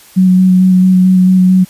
sine tone with vibrato, 185 Hz, F#3, in tune, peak -4 dBFS, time 0.16-1.65 s, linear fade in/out 20 ms, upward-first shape square, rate 4.5 Hz, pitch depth 12 cents each way, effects white hiss -40 dBFS RMS until 1.69 s + resampled to 32000 Hz

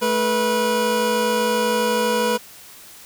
25% pulse tone pair together, 217.8 / 488 Hz, A3 / B4, -17 / -21 cents, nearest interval octave + major second, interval 1396 cents, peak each -20 / -15 dBFS, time 0.01-2.38 s, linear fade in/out 20 ms, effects white hiss -43 dBFS RMS until 3.05 s

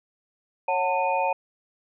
sine tone cluster, 550 / 736 / 897 / 2471 Hz, C#5 / F#5 / A5 / D#7, -14 / -9 / +33 / -13 cents, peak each -27 / -28 / -24 / -32 dBFS, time 0.68-1.33 s, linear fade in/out 5 ms, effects none

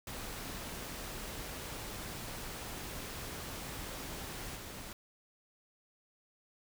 pink noise with level steps, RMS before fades -43 / -46 dBFS, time 0.07-4.93 s, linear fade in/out 2 ms, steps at 4.55 s, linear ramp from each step 20 ms, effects none

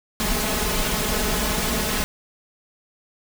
pink noise with comb filter, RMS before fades -23 dBFS, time 0.2-2.04 s, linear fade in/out 0 ms, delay 4.7 ms, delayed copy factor +0.9, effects none

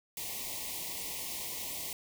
white band-stop noise, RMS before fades -39 dBFS, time 0.17-1.93 s, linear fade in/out 2 ms, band 1100 to 1900 Hz, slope 96 dB/octave, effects none

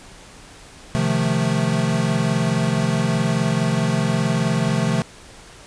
square chord, F dominant seventh, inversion second, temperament equal, 130.81 / 155.56 / 174.61 / 220 Hz, C3 / Eb3 / F3 / A3, 0 / 0 / 0 / 0 cents, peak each -24 dBFS, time 0.95-5.02 s, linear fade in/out 0 ms, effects pink hiss -43 dBFS RMS until 5.66 s + resampled to 22050 Hz

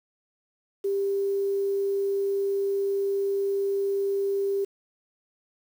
sine tone with quantisation, 395.9 Hz, G4, 17 cents sharp, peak -23 dBFS, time 0.84-4.65 s, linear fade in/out 10 ms, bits 8, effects none

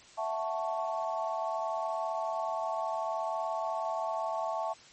sine chord, F# minor seventh, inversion third, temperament equal, 659.3 / 740 / 880 / 1108.7 Hz, E5 / F#5 / A5 / C#6, 0 / 0 / 0 / 0 cents, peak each -34 / -39 / -35 / -38 dBFS, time 0.17-4.74 s, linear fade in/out 20 ms, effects white hiss -55 dBFS RMS until 4.92 s + MP3 32 kbps

